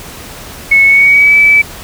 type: tone with pitch glide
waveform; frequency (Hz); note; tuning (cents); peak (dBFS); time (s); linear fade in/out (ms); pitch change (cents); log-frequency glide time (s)
sine; 2200 to 2303; C#7 to D7; -14 to -34; -3; 0.71-1.62; 10; +80; 0.85-1.36
effects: pink hiss -29 dBFS RMS until 1.83 s